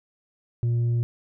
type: tone with tanh clipping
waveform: sine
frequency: 118.4 Hz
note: A#2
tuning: 27 cents sharp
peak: -21 dBFS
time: 0.63-1.03 s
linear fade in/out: 0 ms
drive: 3 dB
effects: none